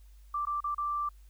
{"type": "tone with dropouts", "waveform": "sine", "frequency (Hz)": 1174.7, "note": "D6", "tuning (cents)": 0, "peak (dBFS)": -29, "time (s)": [0.34, 1.09], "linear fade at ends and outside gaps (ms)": 5, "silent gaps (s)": [[0.453, 0.469], [0.605, 0.641], [0.747, 0.78]], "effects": ["added 50 Hz sine -51 dBFS peak until 1.29 s", "white hiss -69 dBFS RMS until 1.29 s"]}